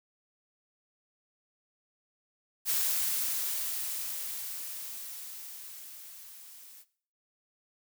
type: noise with level ramp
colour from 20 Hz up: blue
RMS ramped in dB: -28 to -52 dBFS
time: 2.65-6.85 s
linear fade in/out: 50 ms
effects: noise-tail reverb RT60 0.5 s tail -17 dB re dry